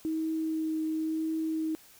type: tone with vibrato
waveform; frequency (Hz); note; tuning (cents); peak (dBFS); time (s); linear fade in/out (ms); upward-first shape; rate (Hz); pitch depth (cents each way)
sine; 317.2; D#4; +33; -28; 0.05-1.75; 0; triangle; 0.96; 13
effects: white hiss -56 dBFS RMS until 1.99 s